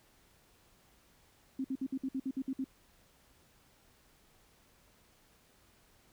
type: tone bursts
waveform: sine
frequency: 265.4 Hz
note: C4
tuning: 25 cents sharp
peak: -32 dBFS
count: 10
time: 1.59-2.643 s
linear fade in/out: 5 ms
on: 54 ms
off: 57 ms
effects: pink hiss -66 dBFS RMS until 6.12 s